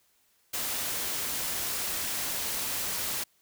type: noise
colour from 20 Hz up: white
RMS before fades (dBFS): -32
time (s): 0.53-3.24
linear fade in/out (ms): 10
effects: white hiss -68 dBFS RMS until 3.41 s